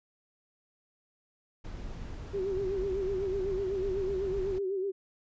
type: noise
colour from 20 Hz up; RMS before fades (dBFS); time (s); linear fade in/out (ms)
brown; -40; 1.64-4.59; 10
type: tone with vibrato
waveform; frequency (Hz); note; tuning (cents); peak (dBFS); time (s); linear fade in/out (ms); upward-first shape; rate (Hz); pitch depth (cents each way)
sine; 385.4; G4; -29; -29; 2.33-4.92; 20; sine; 8; 76
effects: resampled to 16000 Hz